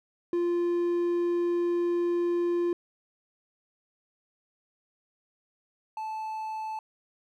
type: tone pair in turn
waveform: triangle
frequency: 347.4 / 873.5 Hz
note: F4 / A5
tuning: -9 / -13 cents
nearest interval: octave + major third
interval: 1596 cents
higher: second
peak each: -22 / -30 dBFS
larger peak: first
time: 0.33-2.73 / 5.97-6.79 s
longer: first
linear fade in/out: 2 ms
effects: none